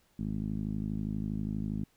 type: tone with low-pass filter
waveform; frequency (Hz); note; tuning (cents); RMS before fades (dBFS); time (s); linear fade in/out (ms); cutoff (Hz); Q
10% pulse; 52.4; G#1; +16; -34; 0.19-1.84; 5; 220; 2.6
effects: pink hiss -69 dBFS RMS until 1.96 s